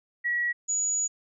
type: tone pair in turn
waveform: sine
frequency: 1922 / 6849 Hz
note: B6 / A8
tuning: -48 / -48 cents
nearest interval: octave + minor seventh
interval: 2200 cents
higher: second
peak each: -24 dBFS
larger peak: neither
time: 0.24-0.53 / 0.68-1.08 s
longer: second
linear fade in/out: 20 ms
effects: none